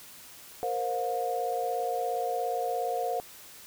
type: chord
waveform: sine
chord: Bb suspended second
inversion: none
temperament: equal with one note detuned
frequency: 466.2 / 523.3 / 715.2 Hz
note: Bb4 / C5 / F5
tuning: 0 / 0 / +41 cents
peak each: -33 / -34 / -30 dBFS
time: 0.63-3.2 s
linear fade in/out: 0 ms
effects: white hiss -49 dBFS RMS until 3.66 s